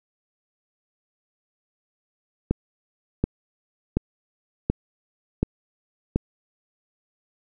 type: click train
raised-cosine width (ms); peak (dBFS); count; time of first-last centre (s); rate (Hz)
3; -7; 6; 2.51-6.16; 1.37
effects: none